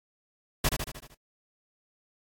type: noise with echo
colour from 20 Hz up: pink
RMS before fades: -24 dBFS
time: 0.64-0.69 s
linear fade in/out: 5 ms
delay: 76 ms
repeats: 6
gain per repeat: -5 dB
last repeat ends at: 1.146 s
effects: AAC 64 kbps